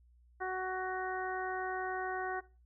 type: harmonic tone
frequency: 372.6 Hz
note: F#4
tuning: 12 cents sharp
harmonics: 1 / 2 / 3 / 4 / 5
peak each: -39 / -38 / -43 / -41 / -45 dBFS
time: 0.4-2.41 s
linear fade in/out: 20 ms
effects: noise-tail reverb RT60 0.3 s tail -18 dB re dry + added 60 Hz sine -61 dBFS peak until 2.65 s